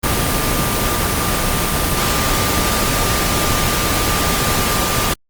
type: tone in noise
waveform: sine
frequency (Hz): 1195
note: D6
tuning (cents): +30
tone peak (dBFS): -25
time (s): 0.03-5.14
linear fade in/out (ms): 10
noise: pink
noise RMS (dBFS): -17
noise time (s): 0.03-5.14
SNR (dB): -11
effects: Opus 24 kbps